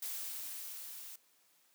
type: noise with level ramp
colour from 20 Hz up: blue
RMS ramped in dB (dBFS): -40 to -49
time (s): 0.02-1.16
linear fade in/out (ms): 5
effects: white hiss -70 dBFS RMS until 1.74 s + high-pass 200 Hz 12 dB/octave